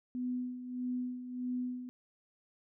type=tone with tremolo; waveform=sine; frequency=249.6 Hz; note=B3; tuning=19 cents sharp; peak=-32 dBFS; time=0.15-1.89 s; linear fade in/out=0 ms; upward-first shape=sine; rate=1.6 Hz; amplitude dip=65%; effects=none